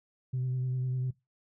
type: tone with vibrato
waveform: sine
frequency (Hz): 127.9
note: C3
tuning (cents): -39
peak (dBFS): -27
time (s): 0.33-1.11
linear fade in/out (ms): 10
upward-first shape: sine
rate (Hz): 10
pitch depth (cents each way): 23
effects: noise-tail reverb RT60 0.2 s tail -20 dB re dry + tanh soft clip ceiling -26 dBFS